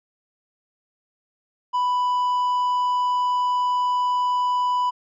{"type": "tone", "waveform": "triangle", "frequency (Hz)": 991, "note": "B5", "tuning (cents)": 6, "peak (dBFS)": -17, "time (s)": [1.73, 4.91], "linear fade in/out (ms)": 20, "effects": ["resampled to 16000 Hz"]}